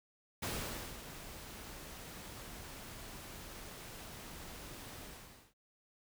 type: noise with ADSR envelope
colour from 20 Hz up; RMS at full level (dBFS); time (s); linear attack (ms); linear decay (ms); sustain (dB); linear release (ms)
pink; -38; 0.42-5.54; 12; 530; -11; 520
effects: none